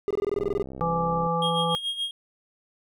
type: tone bursts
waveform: triangle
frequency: 405.6 Hz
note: G#4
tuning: 41 cents flat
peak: -20 dBFS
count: 12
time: 0.08-0.623 s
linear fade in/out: 0 ms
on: 26 ms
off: 21 ms
type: click train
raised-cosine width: 2 ms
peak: -25 dBFS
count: 60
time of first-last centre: 0.37-1.265 s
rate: 65.9 Hz
type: harmonic tone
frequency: 167.6 Hz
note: E3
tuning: 29 cents sharp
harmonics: 1 / 3 / 5 / 7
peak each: -28 / -28 / -28 / -28 dBFS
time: 0.81-1.75 s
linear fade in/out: 0 ms
type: tone with tremolo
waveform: triangle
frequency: 3254 Hz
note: G#7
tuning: 36 cents flat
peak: -23 dBFS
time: 1.42-2.11 s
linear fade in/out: 2 ms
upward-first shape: sine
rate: 7 Hz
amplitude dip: 70%
effects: none